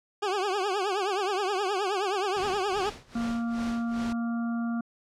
20% pulse tone with vibrato, 392 Hz, G4, in tune, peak -21 dBFS, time 0.22-2.9 s, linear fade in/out 10 ms, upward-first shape triangle, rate 9.5 Hz, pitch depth 160 cents each way
pink noise with tremolo, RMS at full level -39 dBFS, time 2.36-4.13 s, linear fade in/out 5 ms, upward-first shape sine, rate 2.5 Hz, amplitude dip 90%
harmonic tone, 233.1 Hz, A#3, in tune, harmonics 1 / 3 / 5 / 6, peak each -27 / -41 / -44 / -43 dBFS, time 3.15-4.81 s, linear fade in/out 5 ms
effects low-pass 6000 Hz 12 dB/octave

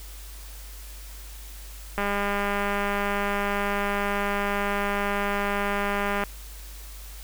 click train, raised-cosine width 0.5 ms, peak -12 dBFS, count 861, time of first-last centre 1.98-6.237 s, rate 202 Hz, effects added 50 Hz sine -39 dBFS peak until 7.23 s + white hiss -46 dBFS RMS until 7.23 s

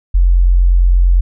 sine tone, 44.37 Hz, F1, 28 cents sharp, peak -6 dBFS, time 0.14-1.21 s, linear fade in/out 10 ms, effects none

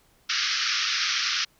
white band-pass noise, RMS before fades -26 dBFS, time 0.29-1.45 s, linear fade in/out 10 ms, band 1200 to 5900 Hz, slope 96 dB/octave, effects pink hiss -62 dBFS RMS until 1.59 s

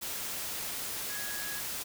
sine tone in noise, 1666 Hz, G#6, 5 cents sharp, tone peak -41 dBFS, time 1.09-1.61 s, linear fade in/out 20 ms, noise white, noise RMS -37 dBFS, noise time 0.01-1.84 s, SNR -7 dB, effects none

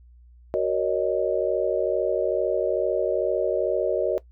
sine chord, D# minor seventh, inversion first, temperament just, 373.4 / 466.7 / 560 / 622.3 Hz, F#4 / A#4 / C#5 / D#5, +16 / +2 / +18 / 0 cents, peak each -26 dBFS, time 0.54-4.18 s, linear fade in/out 0 ms, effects noise-tail reverb RT60 0.1 s tail -18 dB re dry + added 60 Hz sine -48 dBFS peak until 4.31 s

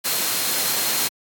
sine tone in noise, 4186 Hz, C8, in tune, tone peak -31 dBFS, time 0.04-1.09 s, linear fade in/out 20 ms, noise white, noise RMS -22 dBFS, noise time 0.04-1.09 s, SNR -12 dB, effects high-pass 150 Hz 12 dB/octave + AAC 64 kbps

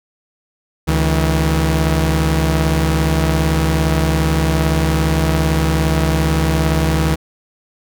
sawtooth tone pair together, 71.54 / 160.6 Hz, D2 / E3, -45 / -45 cents, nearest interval octave + major second, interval 1400 cents, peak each -12 dBFS, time 0.87-7.16 s, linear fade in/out 20 ms, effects none

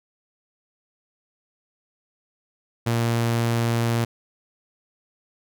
sawtooth tone, 116.7 Hz, A#2, 2 cents sharp, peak -16 dBFS, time 2.86-4.05 s, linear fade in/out 10 ms, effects none

